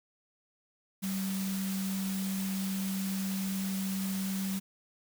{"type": "tone in noise", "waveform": "sine", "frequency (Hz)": 192.4, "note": "G3", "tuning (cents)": -32, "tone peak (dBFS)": -31, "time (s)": [1.02, 4.6], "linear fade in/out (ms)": 20, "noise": "white", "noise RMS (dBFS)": -41, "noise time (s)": [1.02, 4.6], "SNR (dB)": 7, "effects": []}